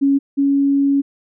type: tone pair in turn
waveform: sine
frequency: 277.2 / 278.8 Hz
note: C#4 / C#4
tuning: 0 / +10 cents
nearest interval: unison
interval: 10 cents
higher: second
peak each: -11 / -12 dBFS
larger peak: first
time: 0.01-0.19 / 0.37-1.02 s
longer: second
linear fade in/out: 20 ms
effects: none